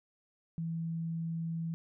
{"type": "tone", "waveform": "sine", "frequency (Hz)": 164.81, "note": "E3", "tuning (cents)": 0, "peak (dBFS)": -33, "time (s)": [0.58, 1.74], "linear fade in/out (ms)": 0, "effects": []}